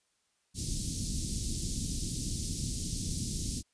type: band-stop noise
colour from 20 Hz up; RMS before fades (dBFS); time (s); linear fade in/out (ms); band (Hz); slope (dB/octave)
pink; -34; 0.54-3.63; 50; 270 to 4600; 24
effects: white hiss -75 dBFS RMS until 3.73 s + resampled to 22050 Hz